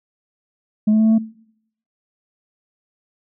sine tone with pitch steps, 213.2 / 217.1 / 219.7 / 221.2 / 223.9 Hz, G#3 / A3 / A3 / A3 / A3, +46 / -23 / -2 / +9 / +30 cents, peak -9 dBFS, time 0.87-1.185 s, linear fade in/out 10 ms, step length 63 ms, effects noise-tail reverb RT60 0.7 s tail -22 dB re dry + tanh soft clip ceiling -10 dBFS

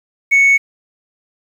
sine tone, 2216 Hz, C#7, 1 cent flat, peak -5 dBFS, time 0.31-0.58 s, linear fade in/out 20 ms, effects tanh soft clip ceiling -6 dBFS + 7-bit

